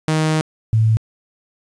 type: tone pair in turn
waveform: sawtooth / sine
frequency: 156.6 / 110.73 Hz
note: D#3 / A2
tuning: +11 / +11 cents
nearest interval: tritone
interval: 600 cents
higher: first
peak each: -11 dBFS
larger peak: neither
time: 0.08-0.41 / 0.73-0.97 s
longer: first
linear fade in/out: 0 ms
effects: resampled to 22050 Hz + 8-bit